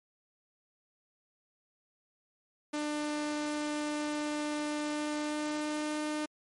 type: tone with pitch glide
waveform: sawtooth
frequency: 298.6 to 302.8 Hz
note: D4 to D#4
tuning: +29 to -47 cents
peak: -28 dBFS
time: 2.73-6.26 s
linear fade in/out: 10 ms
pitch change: +24 cents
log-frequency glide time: 4.83-5.97 s
effects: MP3 48 kbps